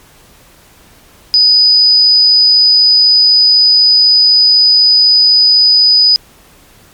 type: tone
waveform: sine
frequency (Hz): 4978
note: D#8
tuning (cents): 0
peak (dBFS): -4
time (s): 1.34-6.16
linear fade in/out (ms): 0
effects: pink hiss -43 dBFS RMS until 6.93 s + MP3 96 kbps